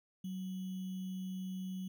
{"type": "tone with sample-and-hold", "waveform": "sine", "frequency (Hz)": 186.9, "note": "F#3", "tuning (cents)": 18, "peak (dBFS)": -38, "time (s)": [0.24, 1.88], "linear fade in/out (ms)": 5, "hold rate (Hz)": 3150, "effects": []}